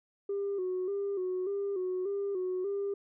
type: tone with vibrato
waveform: sine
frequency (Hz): 383.5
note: G4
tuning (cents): -38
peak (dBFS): -29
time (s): 0.29-2.94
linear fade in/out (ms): 5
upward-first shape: square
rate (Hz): 1.7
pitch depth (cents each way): 72
effects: tanh soft clip ceiling -27 dBFS